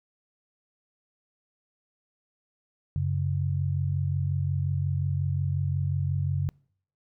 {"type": "tone pair together", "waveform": "sine", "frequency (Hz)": [93.81, 139.4], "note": ["F#2", "C#3"], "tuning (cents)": [24, 10], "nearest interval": "perfect fifth", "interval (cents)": 686, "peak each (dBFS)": -27, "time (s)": [2.96, 6.49], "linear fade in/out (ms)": 0, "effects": ["noise-tail reverb RT60 0.6 s tail -26 dB re dry"]}